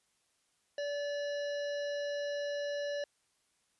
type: harmonic tone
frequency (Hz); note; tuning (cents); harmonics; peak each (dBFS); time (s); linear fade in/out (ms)
577; D5; -31; 1 / 3 / 5 / 7 / 9 / 10; -34 / -44 / -50 / -50 / -55 / -56; 0.78-3.04; 2
effects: white hiss -75 dBFS RMS until 3.79 s + resampled to 24000 Hz